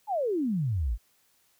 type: exponential sweep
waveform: sine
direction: down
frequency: 888 to 46.92 Hz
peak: -25 dBFS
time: 0.07-0.98 s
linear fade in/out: 50 ms
effects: white hiss -67 dBFS RMS until 1.59 s